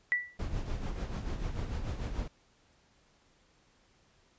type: tone with exponential decay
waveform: sine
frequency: 1960 Hz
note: B6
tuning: 14 cents flat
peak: -22 dBFS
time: 0.12-0.37 s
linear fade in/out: 0 ms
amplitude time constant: 54 ms
type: noise with tremolo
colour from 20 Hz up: brown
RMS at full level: -33 dBFS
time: 0.39-2.28 s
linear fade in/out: 5 ms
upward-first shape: sine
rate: 6.8 Hz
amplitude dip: 55%
effects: pink hiss -67 dBFS RMS until 4.38 s + resampled to 16000 Hz